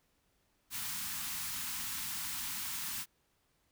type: band-stop noise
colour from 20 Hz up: white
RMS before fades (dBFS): -39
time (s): 0.7-3.06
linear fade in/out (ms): 50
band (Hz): 280 to 850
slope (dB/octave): 48
effects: pink hiss -75 dBFS RMS until 3.71 s